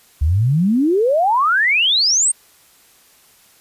sine exponential sweep, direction up, 69.3 to 8870 Hz, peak -12 dBFS, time 0.21-2.32 s, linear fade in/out 10 ms, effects white hiss -51 dBFS RMS until 3.6 s + resampled to 32000 Hz

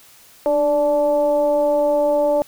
sine tone with frequency modulation, 585 Hz, D5, 7 cents flat, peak -14 dBFS, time 0.46-2.42 s, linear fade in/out 0 ms, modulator 286 Hz, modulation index 0.6, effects white hiss -48 dBFS RMS until 2.47 s

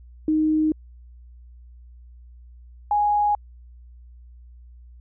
sine tone pair in turn, 310.6 / 829.2 Hz, D#4 / G#5, -3 / -3 cents, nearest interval octave + perfect fourth, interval 1700 cents, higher second, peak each -17 dBFS, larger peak neither, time 0.28-0.72 / 2.91-3.35 s, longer neither, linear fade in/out 2 ms, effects added 60 Hz sine -43 dBFS peak until 5 s

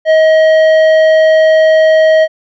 triangle tone with tanh clipping, 633 Hz, D#5, 30 cents sharp, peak -6 dBFS, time 0.05-2.28 s, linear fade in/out 50 ms, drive 14 dB, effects none

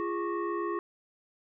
sine tone with frequency modulation, 343.6 Hz, F4, 28 cents flat, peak -29 dBFS, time 0-0.79 s, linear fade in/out 0 ms, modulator 755 Hz, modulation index 1.2, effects none

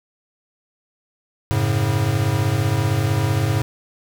square chord, F# minor, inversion none, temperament equal with one note detuned, 92.5 / 108.05 / 138.59 Hz, F#2 / A2 / C#3, 0 / -31 / 0 cents, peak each -26 / -20 / -23 dBFS, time 1.51-3.62 s, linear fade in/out 0 ms, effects none

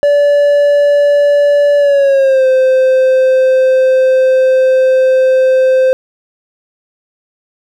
triangle tone with pitch glide, 577 to 520 Hz, D5 to C5, -31 to -11 cents, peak -4 dBFS, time 0.03-5.93 s, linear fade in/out 0 ms, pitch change -180 cents, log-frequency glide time 1.78-2.47 s, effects none

